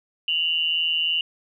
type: tone pair together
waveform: sine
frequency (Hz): 2797 / 2960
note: F7 / F#7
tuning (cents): +2 / 0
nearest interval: minor second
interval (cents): 98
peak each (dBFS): -23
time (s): 0.28-1.21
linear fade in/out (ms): 2
effects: none